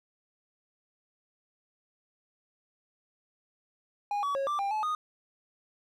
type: tone with pitch steps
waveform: triangle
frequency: 819 / 1135 / 547 / 1177 / 796 / 860 / 1236 Hz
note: G#5 / C#6 / C#5 / D6 / G5 / A5 / D#6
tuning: -24 / +41 / -23 / +3 / +26 / -40 / -12 cents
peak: -26 dBFS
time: 4.11-4.95 s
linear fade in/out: 2 ms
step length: 120 ms
effects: none